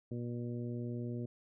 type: harmonic tone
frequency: 120 Hz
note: B2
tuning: 49 cents flat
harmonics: 1 / 2 / 3 / 4 / 5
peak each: -39 / -41 / -45 / -50 / -54 dBFS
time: 0.11-1.26 s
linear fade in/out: 5 ms
effects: none